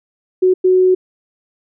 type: tone bursts at uneven times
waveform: sine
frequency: 370 Hz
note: F#4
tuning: in tune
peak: -8 dBFS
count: 2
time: 0.42-0.54 / 0.64-0.95 s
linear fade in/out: 10 ms
effects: none